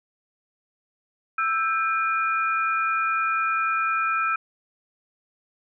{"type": "tone cluster", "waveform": "sine", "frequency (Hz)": [1325, 1581, 2432], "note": ["E6", "G6", "D#7"], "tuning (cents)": [9, 14, -40], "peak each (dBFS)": [-22, -30, -29], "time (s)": [1.38, 4.36], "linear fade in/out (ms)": 5, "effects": []}